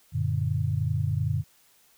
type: chord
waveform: sine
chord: Gb augmented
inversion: none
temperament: equal with one note detuned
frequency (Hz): 93.84 / 116.54 / 146.83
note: Gb2 / Bb2 / D3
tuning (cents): +25 / 0 / 0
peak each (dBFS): -28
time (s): 0.12-1.44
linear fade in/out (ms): 50
effects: white hiss -61 dBFS RMS until 1.97 s